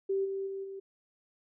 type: tone with level steps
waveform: sine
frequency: 389.3 Hz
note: G4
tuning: 12 cents flat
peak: -27 / -32 / -35 / -39 dBFS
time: 0.09-0.8 s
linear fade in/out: 10 ms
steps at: 0.24 / 0.46 / 0.63 s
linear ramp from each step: 20 ms
effects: none